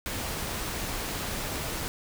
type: noise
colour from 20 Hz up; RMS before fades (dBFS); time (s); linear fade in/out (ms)
pink; -33; 0.06-1.88; 0
effects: none